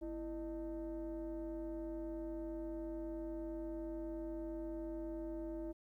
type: tone with frequency modulation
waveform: sine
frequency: 330.5 Hz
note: E4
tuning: 5 cents sharp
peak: -39 dBFS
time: 0.01-5.73 s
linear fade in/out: 20 ms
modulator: 282 Hz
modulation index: 0.86
effects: tanh soft clip ceiling -37 dBFS + 13-bit